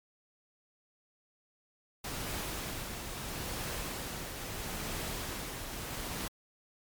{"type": "noise with tremolo", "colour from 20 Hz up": "pink", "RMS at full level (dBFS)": -37, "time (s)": [2.04, 6.28], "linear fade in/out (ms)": 5, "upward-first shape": "triangle", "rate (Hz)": 0.76, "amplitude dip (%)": 40, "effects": ["MP3 96 kbps"]}